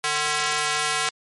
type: tone with high-pass filter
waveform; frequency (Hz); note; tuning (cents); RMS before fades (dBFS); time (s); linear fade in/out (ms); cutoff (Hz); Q
square; 150.3; D3; +40; -24; 0.04-1.09; 0; 1200; 0.72
effects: MP3 48 kbps